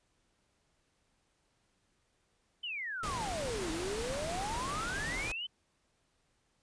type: exponential two-way sweep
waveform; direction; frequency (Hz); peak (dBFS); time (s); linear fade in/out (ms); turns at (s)
sine; down then up; 3099 to 311.1 to 3099; -36; 2.63-5.47; 10; 3.71
type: noise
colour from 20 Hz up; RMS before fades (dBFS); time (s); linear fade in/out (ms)
pink; -39; 3.03-5.32; 5
effects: pink hiss -75 dBFS RMS until 6.62 s + resampled to 22050 Hz